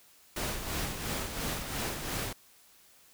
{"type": "noise with tremolo", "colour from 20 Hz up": "pink", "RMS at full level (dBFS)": -33, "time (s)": [0.36, 2.33], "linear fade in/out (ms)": 5, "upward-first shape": "sine", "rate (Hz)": 2.9, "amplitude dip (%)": 50, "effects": ["white hiss -60 dBFS RMS until 3.13 s"]}